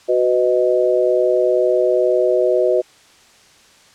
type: chord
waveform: sine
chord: B major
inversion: second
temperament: equal with one note detuned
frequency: 370 / 500.2 / 622.3 Hz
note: F#4 / B4 / D#5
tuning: 0 / +22 / 0 cents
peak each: -17 dBFS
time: 0.08-2.82 s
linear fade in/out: 20 ms
effects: white hiss -49 dBFS RMS until 3.94 s + low-pass 7000 Hz 12 dB/octave